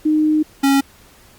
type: tone pair in turn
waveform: sine / square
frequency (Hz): 307.6 / 275.2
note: D#4 / C#4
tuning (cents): -20 / -12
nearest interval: major second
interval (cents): 192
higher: first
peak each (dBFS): -12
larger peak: neither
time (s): 0.05-0.43 / 0.63-0.81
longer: first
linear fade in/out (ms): 10
effects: pink hiss -48 dBFS RMS until 1.38 s + Opus 48 kbps